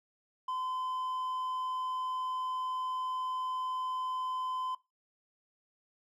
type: tone with hard clipping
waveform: sine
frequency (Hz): 1023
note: C6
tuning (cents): -39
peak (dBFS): -34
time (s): 0.48-4.75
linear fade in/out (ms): 5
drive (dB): 3
effects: noise-tail reverb RT60 0.2 s tail -18 dB re dry